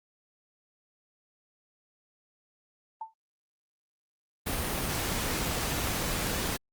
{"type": "tone with exponential decay", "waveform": "sine", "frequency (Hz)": 889, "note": "A5", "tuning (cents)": 18, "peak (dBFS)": -31, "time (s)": [3.01, 3.14], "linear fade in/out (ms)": 5, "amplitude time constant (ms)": 27}
{"type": "noise", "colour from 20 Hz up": "pink", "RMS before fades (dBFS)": -31, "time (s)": [4.46, 6.57], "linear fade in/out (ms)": 10}
{"effects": ["Opus 32 kbps"]}